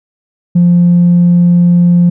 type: tone with tanh clipping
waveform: triangle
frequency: 174.61 Hz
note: F3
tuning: in tune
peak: -4 dBFS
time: 0.55-2.1 s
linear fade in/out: 10 ms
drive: 5 dB
effects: none